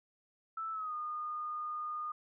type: tone with pitch glide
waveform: sine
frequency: 1318.5 to 1223.1 Hz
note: E6 to D#6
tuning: 0 to -30 cents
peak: -36 dBFS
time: 0.57-2.12 s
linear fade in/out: 5 ms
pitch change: -130 cents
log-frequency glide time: 0.72-0.94 s
effects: none